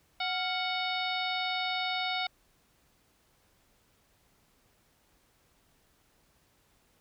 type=harmonic tone with a mistuned harmonic; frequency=740 Hz; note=F#5; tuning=in tune; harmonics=1 / 2 / 3 / 4 / 5 / 6 / 7; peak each=-34 / -39 / -36 / -41 / -35 / -42 / -47 dBFS; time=0.2-2.27 s; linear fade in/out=5 ms; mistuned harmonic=2; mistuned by=-95 cents; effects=pink hiss -68 dBFS RMS until 7 s